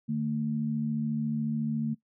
sine tone pair together, 150.4 / 224.5 Hz, D3 / A3, +42 / +35 cents, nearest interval perfect fifth, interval 693 cents, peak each -32 / -28 dBFS, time 0.08-1.95 s, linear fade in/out 20 ms, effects noise-tail reverb RT60 0.1 s tail -18 dB re dry

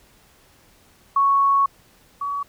sine tone pair in turn, 1108.7 / 1132 Hz, C#6 / C#6, 0 / +36 cents, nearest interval unison, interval 36 cents, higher second, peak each -14 / -23 dBFS, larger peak first, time 1.16-1.66 / 2.21-2.43 s, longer first, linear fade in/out 5 ms, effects pink hiss -55 dBFS RMS until 2.48 s

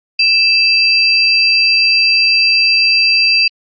sine tone pair together, 2637 / 4727 Hz, E7 / D8, 0 / +10 cents, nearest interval minor seventh, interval 1010 cents, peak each -11 dBFS, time 0.19-3.48 s, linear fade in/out 5 ms, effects Opus 48 kbps

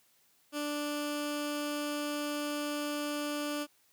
15% pulse tone with notch filter, 293.7 Hz, D4, in tune, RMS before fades -35 dBFS, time 0.52-3.67 s, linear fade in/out 50 ms, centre 810 Hz, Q 1.7, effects white hiss -68 dBFS RMS until 3.92 s + high-pass 80 Hz 12 dB/octave

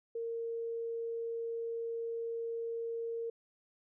sine tone, 461 Hz, A#4, 19 cents flat, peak -35 dBFS, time 0.15-3.3 s, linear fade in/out 5 ms, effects none

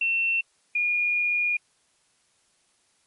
sine tone pair in turn, 2700 / 2432 Hz, E7 / D#7, +41 / -40 cents, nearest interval major second, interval 181 cents, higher first, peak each -21 dBFS, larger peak neither, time 0.01-0.41 / 0.75-1.57 s, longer second, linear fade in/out 5 ms, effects white hiss -66 dBFS RMS until 3.06 s + MP3 48 kbps

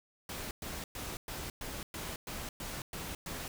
pink noise bursts, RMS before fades -41 dBFS, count 10, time 0.29-3.48 s, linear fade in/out 2 ms, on 220 ms, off 110 ms, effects none

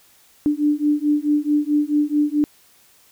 sine beating tone pair, 293.7 / 298.3 Hz, D4 / D4, 0 / +27 cents, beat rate 4.6 Hz, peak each -19 / -19 dBFS, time 0.46-2.44 s, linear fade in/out 0 ms, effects white hiss -54 dBFS RMS until 3.11 s

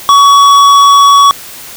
sine tone with hard clipping, 1127 Hz, C#6, 28 cents sharp, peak -3 dBFS, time 0.09-1.31 s, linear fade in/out 0 ms, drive 11 dB, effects white hiss -28 dBFS RMS until 1.76 s

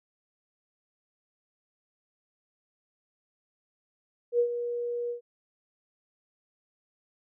sine tone with ADSR envelope, 479 Hz, A#4, 47 cents sharp, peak -19 dBFS, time 4.32-5.21 s, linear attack 72 ms, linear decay 84 ms, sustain -10 dB, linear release 110 ms, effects none

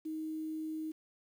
sine tone with quantisation, 314.4 Hz, D#4, 18 cents sharp, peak -36 dBFS, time 0.05-0.92 s, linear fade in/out 10 ms, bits 10, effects none

